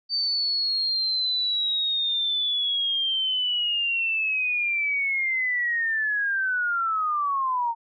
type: linear sweep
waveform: sine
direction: down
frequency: 4600 to 911 Hz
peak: -22 dBFS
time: 0.09-7.75 s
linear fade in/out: 50 ms
effects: none